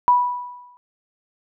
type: tone with exponential decay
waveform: sine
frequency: 982 Hz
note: B5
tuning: 10 cents flat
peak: -9 dBFS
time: 0.08-0.77 s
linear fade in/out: 0 ms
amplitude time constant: 150 ms
effects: none